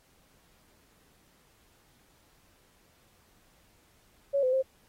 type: tone with pitch steps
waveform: sine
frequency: 558 / 511 / 528 Hz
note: C#5 / C5 / C5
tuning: +11 / -41 / +16 cents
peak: -23 dBFS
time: 4.33-4.627 s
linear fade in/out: 20 ms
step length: 99 ms
effects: pink hiss -65 dBFS RMS until 4.88 s + AAC 48 kbps